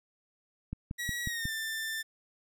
click train, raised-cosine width 5 ms, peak -23 dBFS, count 5, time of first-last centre 0.73-1.455 s, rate 5.52 Hz
sawtooth tone with pitch glide, 1919 to 1780.2 Hz, A#6 to A6, +50 to +20 cents, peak -30 dBFS, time 0.98-2.03 s, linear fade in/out 20 ms, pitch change -130 cents, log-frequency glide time 1.25-1.51 s
effects none

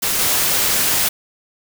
white noise with level steps, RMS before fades -19 / -17 dBFS, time 0.02-1.09 s, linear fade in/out 10 ms, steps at 0.19 s, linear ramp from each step 2 ms, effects none

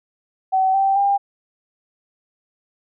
sine tone with pitch steps, 760 / 779.6 / 799.6 Hz, F#5 / G5 / G5, +46 / -10 / +34 cents, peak -14 dBFS, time 0.52-1.18 s, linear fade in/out 20 ms, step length 220 ms, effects none

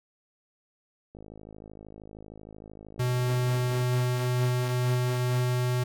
click train, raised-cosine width 2 ms, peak -32 dBFS, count 143, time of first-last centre 1.15-3.829 s, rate 53 Hz
square tone, 124.5 Hz, B2, 14 cents sharp, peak -25 dBFS, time 2.99-5.84 s, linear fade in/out 10 ms
sawtooth tone with tremolo, 126.5 Hz, B2, 42 cents sharp, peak -29 dBFS, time 3.25-5.56 s, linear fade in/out 50 ms, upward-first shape sine, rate 4.4 Hz, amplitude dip 95%
effects none

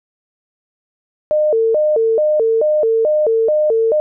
sine tone with vibrato, 523.3 Hz, C5, in tune, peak -11 dBFS, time 1.31-4 s, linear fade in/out 0 ms, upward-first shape square, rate 2.3 Hz, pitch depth 260 cents each way, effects none

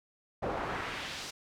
brown noise with band-pass filter sweep, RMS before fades -37 dBFS, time 0.42-1.31 s, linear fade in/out 10 ms, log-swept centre 650 to 5700 Hz, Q 1.1, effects none

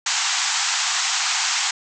white band-pass noise, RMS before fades -22 dBFS, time 0.06-1.71 s, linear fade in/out 5 ms, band 730 to 7700 Hz, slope 96 dB/octave, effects none

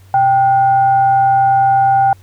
sine tone with frequency modulation, 784 Hz, G5, in tune, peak -8 dBFS, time 0.14-2.13 s, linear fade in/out 2 ms, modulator 660 Hz, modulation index 0.29, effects added 95 Hz sine -40 dBFS peak until 2.22 s + pink hiss -51 dBFS RMS until 2.22 s

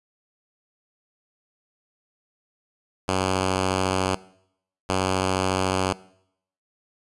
5% pulse tone bursts at uneven times, 94 Hz, F#2, 28 cents sharp, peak -10 dBFS, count 2, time 3.08-4.15 / 4.89-5.93 s, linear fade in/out 5 ms, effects noise-tail reverb RT60 0.7 s tail -20 dB re dry + resampled to 24000 Hz

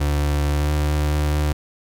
35% pulse tone with pitch glide, 73 to 74.62 Hz, D2 to D2, -10 to +28 cents, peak -16 dBFS, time 0-1.53 s, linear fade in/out 10 ms, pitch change +38 cents, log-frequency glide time 0.51-0.73 s, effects none

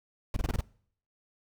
brown noise bursts, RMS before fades -27 dBFS, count 6, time 0.34-0.609 s, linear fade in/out 2 ms, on 24 ms, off 25 ms, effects noise-tail reverb RT60 0.6 s tail -23 dB re dry

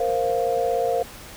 sine chord, Bb suspended second, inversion none, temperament equal, 466.2 / 523.3 / 698.5 Hz, Bb4 / C5 / F5, 0 / 0 / 0 cents, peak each -24 dBFS, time 0-1.03 s, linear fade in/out 5 ms, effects pink hiss -41 dBFS RMS until 1.36 s

